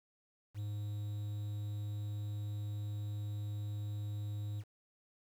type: tone with quantisation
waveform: triangle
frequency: 103.8 Hz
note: G#2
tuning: in tune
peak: -35 dBFS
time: 0.54-4.64 s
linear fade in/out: 50 ms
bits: 10
effects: none